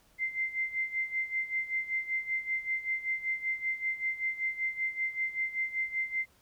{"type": "tone with tremolo", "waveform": "sine", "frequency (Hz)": 2083, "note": "C7", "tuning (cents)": -8, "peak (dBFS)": -27, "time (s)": [0.18, 6.26], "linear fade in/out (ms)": 50, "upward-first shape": "sine", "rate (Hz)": 5.2, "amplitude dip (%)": 80, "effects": ["pink hiss -65 dBFS RMS until 6.41 s"]}